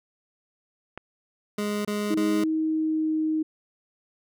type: click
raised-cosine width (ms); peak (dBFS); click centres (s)
0.5; -21; 0.976
type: tone bursts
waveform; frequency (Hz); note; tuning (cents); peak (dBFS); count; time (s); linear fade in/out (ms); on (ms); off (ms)
25% pulse; 207.7; G#3; 0; -22; 3; 1.58-2.44; 5; 270; 25
type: tone with pitch glide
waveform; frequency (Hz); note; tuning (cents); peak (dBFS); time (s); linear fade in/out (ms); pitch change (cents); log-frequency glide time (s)
sine; 316.7 to 313.2; D#4 to D#4; +31 to +11; -22; 2.1-3.43; 10; -20; 2.41-3.15
effects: none